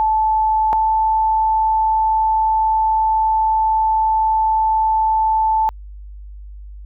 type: tone pair in turn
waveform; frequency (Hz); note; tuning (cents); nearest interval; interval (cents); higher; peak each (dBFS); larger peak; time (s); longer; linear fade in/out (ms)
sine; 872 / 878.1; A5 / A5; -16 / -4; unison; 12; second; -13 / -13; neither; 0-0.73 / 0.73-5.69; second; 0
effects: added 50 Hz sine -32 dBFS peak until 6.85 s